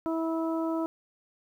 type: harmonic tone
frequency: 325.9 Hz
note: E4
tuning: 20 cents flat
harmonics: 1 / 2 / 3 / 4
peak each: -28 / -34 / -38 / -40 dBFS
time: 0.06-0.86 s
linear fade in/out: 0 ms
effects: 10-bit